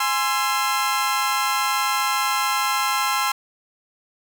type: chord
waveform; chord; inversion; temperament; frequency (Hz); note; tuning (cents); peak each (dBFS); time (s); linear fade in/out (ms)
sawtooth; Ab augmented; none; equal with one note detuned; 830.6 / 1046.5 / 1340; Ab5 / C6 / E6; 0 / 0 / +28; -22 / -19 / -21; 0-3.32; 5
effects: none